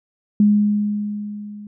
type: tone with level ramp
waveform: sine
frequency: 207.7 Hz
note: G#3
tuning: in tune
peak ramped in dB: -9 to -33 dBFS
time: 0.4-1.67 s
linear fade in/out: 2 ms
effects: none